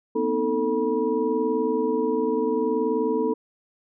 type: tone cluster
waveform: sine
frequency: 235.2 / 255.8 / 314.3 / 444.4 / 967 Hz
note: A#3 / C4 / D#4 / A4 / B5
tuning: +16 / -39 / +18 / +17 / -37 cents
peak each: -31 / -28 / -28 / -23 / -32 dBFS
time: 0.15-3.34 s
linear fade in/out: 10 ms
effects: none

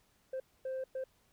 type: tone bursts at uneven times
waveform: sine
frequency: 523.3 Hz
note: C5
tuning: in tune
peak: -33 dBFS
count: 3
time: 0.33-0.4 / 0.65-0.84 / 0.95-1.04 s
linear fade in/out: 5 ms
effects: tanh soft clip ceiling -34 dBFS + pink hiss -71 dBFS RMS until 1.32 s

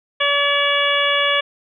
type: harmonic tone with a mistuned harmonic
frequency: 571 Hz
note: D5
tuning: 49 cents flat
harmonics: 1 / 2 / 3 / 4 / 5 / 6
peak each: -22 / -22 / -22 / -22 / -22 / -22 dBFS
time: 0.2-1.41 s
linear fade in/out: 10 ms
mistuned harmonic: 6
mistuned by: -19 cents
effects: none

